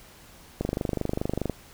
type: click train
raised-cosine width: 2 ms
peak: -13 dBFS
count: 23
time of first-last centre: 0.61-1.497 s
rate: 24.8 Hz
effects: pink hiss -51 dBFS RMS until 1.73 s